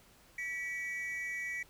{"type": "tone pair together", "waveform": "triangle", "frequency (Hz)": [1946.1, 2270], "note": ["B6", "C#7"], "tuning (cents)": [-26, 41], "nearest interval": "minor third", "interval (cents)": 267, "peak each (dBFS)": [-36, -37], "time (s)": [0.38, 1.63], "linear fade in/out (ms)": 5, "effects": ["tanh soft clip ceiling -28 dBFS", "pink hiss -62 dBFS RMS until 1.69 s"]}